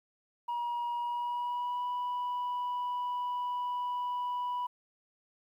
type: tone with pitch glide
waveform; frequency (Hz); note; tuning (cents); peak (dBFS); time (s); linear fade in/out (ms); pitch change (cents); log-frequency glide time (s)
sine; 956 to 983.4; A#5 to B5; +43 to -8; -29; 0.48-4.67; 10; +49; 0.96-1.86
effects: tanh soft clip ceiling -30 dBFS + 11-bit